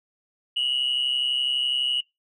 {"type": "tone with amplitude modulation", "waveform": "sine", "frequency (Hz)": 2911, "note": "F#7", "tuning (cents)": -29, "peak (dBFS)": -17, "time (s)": [0.56, 2.01], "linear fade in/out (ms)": 10, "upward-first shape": "sine", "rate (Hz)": 132, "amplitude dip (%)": 80, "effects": ["noise-tail reverb RT60 0.2 s tail -25 dB re dry", "tanh soft clip ceiling -17 dBFS"]}